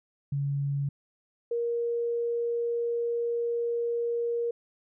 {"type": "tone pair in turn", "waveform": "sine", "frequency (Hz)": [140.8, 470.6], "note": ["C#3", "A#4"], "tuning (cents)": [27, 16], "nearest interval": "octave + major sixth", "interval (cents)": 2089, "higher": "second", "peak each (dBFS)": -26, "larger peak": "neither", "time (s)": [[0.32, 0.89], [1.51, 4.51]], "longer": "second", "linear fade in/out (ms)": 5, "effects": []}